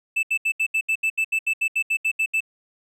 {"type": "tone bursts", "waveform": "triangle", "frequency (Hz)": 2637, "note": "E7", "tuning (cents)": 0, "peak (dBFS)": -17, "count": 16, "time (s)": [0.16, 2.406], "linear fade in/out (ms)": 10, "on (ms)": 71, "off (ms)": 74, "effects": []}